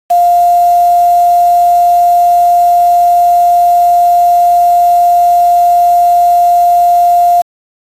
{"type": "tone with quantisation", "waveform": "sine", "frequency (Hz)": 701, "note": "F5", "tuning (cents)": 6, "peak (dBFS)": -4, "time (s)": [0.1, 7.42], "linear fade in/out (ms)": 10, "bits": 4, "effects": ["AAC 48 kbps"]}